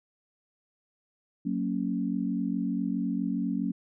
sine chord, F# major, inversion none, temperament equal with one note detuned, 185 / 229.7 / 277.2 Hz, F#3 / A#3 / C#4, 0 / -25 / 0 cents, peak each -31 dBFS, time 1.45-3.72 s, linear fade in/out 10 ms, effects none

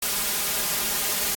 white noise with comb filter, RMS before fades -25 dBFS, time 0.02-1.35 s, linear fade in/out 5 ms, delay 4.9 ms, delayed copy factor +0.85, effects AAC 64 kbps

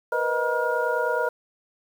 sine tone cluster, 474.6 / 504 / 623 / 956 / 1422 Hz, A#4 / B4 / D#5 / A#5 / F6, +31 / +35 / +2 / +43 / +31 cents, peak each -28 dBFS, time 0.12-1.29 s, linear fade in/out 5 ms, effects 8-bit

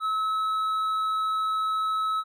sine tone with hard clipping, 1293 Hz, E6, 34 cents flat, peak -25 dBFS, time 0-2.24 s, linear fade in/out 50 ms, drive 4 dB, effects none

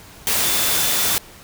sine tone in noise, 3520 Hz, A7, in tune, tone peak -28 dBFS, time 0.43-1.15 s, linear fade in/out 0 ms, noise white, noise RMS -19 dBFS, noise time 0.27-1.18 s, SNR -12 dB, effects pink hiss -43 dBFS RMS until 1.43 s

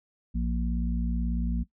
harmonic tone, 58.27 Hz, A#1, in tune, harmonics 1 / 3 / 4, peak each -27 / -32 / -33 dBFS, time 0.34-1.64 s, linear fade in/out 20 ms, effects noise-tail reverb RT60 0.1 s tail -18 dB re dry

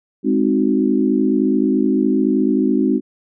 sine chord, Ab dominant seventh, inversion none, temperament equal, 207.7 / 261.6 / 311.1 / 370 Hz, Ab3 / C4 / Eb4 / Gb4, 0 / 0 / 0 / 0 cents, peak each -19 / -17 / -19 / -21 dBFS, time 0.23-3.01 s, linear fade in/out 50 ms, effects none

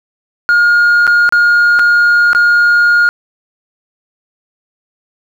sine tone with dropouts, 1425 Hz, F6, 34 cents sharp, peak -3 dBFS, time 0.49-3.09 s, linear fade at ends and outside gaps 0 ms, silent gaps 1.068-1.076 / 1.291-1.324 / 1.79-1.794 / 2.331-2.349 s, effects tanh soft clip ceiling -5 dBFS + 7-bit

